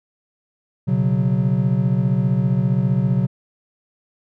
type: chord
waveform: triangle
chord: B suspended second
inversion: none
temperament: equal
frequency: 123.47 / 138.59 / 185 Hz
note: B2 / C#3 / F#3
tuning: 0 / 0 / 0 cents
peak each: -18 dBFS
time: 0.87-3.27 s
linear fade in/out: 20 ms
effects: none